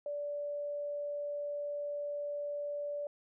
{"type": "tone", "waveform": "sine", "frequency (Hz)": 581, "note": "D5", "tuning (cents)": -19, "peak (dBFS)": -35, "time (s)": [0.06, 3.07], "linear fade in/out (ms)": 2, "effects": []}